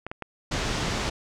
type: clicks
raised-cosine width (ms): 0.5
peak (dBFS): -18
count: 3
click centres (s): 0.066 / 0.115 / 0.223
type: low-pass noise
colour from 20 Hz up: pink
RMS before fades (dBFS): -28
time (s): 0.51-1.1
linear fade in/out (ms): 10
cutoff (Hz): 6800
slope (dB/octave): 24
effects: none